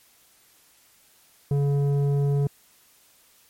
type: tone with low-pass filter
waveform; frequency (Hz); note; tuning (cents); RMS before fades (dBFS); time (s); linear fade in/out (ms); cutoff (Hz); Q
square; 141.7; C#3; +38; -22; 1.51-2.47; 2; 420; 1
effects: white hiss -58 dBFS RMS until 3.49 s + MP3 64 kbps